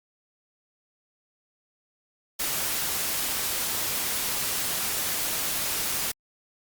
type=noise; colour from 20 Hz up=white; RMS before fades=-28 dBFS; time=2.39-6.12 s; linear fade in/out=10 ms; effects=Opus 48 kbps